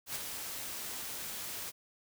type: noise with ADSR envelope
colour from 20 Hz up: white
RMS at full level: -36 dBFS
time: 0.06-1.72 s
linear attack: 92 ms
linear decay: 21 ms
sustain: -5 dB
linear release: 34 ms
effects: none